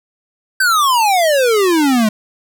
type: exponential sweep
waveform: square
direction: down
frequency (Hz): 1576 to 207.7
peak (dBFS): -11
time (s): 0.6-2.09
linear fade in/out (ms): 5
effects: none